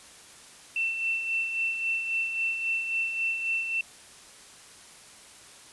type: tone with tremolo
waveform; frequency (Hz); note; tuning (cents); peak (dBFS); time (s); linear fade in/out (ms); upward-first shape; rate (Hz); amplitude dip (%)
sine; 2685; E7; +31; -24; 0.76-3.81; 2; sine; 3.7; 50
effects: white hiss -50 dBFS RMS until 5.72 s + resampled to 24000 Hz